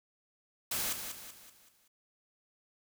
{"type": "noise with echo", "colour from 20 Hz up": "white", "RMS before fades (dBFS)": -34, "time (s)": [0.71, 0.93], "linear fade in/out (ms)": 5, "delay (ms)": 190, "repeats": 5, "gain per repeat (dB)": -7, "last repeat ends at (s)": 1.88, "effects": []}